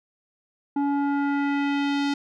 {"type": "tone with low-pass filter sweep", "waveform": "square", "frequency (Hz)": 283, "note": "C#4", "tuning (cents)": 36, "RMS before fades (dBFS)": -24, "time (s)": [0.76, 2.14], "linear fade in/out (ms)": 5, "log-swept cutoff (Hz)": [790, 4700], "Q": 1.5, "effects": []}